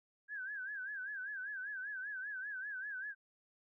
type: tone with vibrato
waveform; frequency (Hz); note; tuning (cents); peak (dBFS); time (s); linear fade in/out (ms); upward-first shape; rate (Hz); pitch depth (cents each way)
sine; 1600; G6; +35; -40; 0.28-3.15; 50; sine; 5.1; 120
effects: none